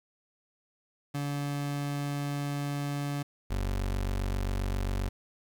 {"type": "tone pair in turn", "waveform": "30% pulse", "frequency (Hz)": [143.3, 47.52], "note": ["D3", "F#1"], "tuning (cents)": [-42, 47], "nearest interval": "octave + perfect fifth", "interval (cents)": 1911, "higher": "first", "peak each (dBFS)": [-28, -26], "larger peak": "second", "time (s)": [[1.14, 3.23], [3.5, 5.09]], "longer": "first", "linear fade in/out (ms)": 10, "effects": ["10-bit"]}